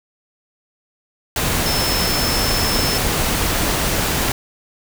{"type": "tone in noise", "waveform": "sine", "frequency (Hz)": 5274, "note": "E8", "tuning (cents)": 0, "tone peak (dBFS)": -22, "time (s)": [1.66, 2.98], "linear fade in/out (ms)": 2, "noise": "pink", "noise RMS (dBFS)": -19, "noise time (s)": [1.36, 4.32], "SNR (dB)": -6, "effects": []}